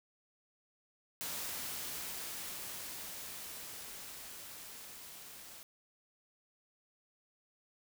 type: noise with level ramp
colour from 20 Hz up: white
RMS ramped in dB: -40 to -52 dBFS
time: 1.21-5.63 s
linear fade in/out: 0 ms
effects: none